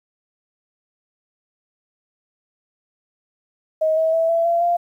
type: tone with pitch steps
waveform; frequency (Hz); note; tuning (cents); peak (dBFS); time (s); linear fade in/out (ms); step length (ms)
sine; 631 / 643.1 / 655.5 / 668.1 / 681 / 694.1; D#5 / E5 / E5 / E5 / F5 / F5; +24 / -43 / -10 / +23 / -44 / -11; -15; 3.81-4.77; 10; 160
effects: 9-bit